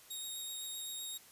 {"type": "tone with vibrato", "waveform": "15% pulse", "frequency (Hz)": 3749, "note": "A#7", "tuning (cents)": 9, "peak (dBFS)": -34, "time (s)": [0.1, 1.18], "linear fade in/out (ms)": 10, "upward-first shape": "sine", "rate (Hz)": 7.8, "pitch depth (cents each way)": 11, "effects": ["white hiss -59 dBFS RMS until 1.31 s", "resampled to 32000 Hz"]}